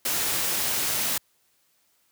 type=noise; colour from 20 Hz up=white; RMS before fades=-26 dBFS; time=0.05-1.18 s; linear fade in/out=5 ms; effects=white hiss -67 dBFS RMS until 2.11 s + high-pass 60 Hz 12 dB/octave